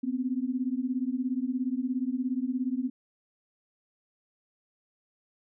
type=beating tone pair; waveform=sine; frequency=246.9 / 263.9 Hz; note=B3 / C4; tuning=0 / +15 cents; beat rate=17 Hz; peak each=-30 dBFS; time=0.03-2.9 s; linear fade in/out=10 ms; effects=none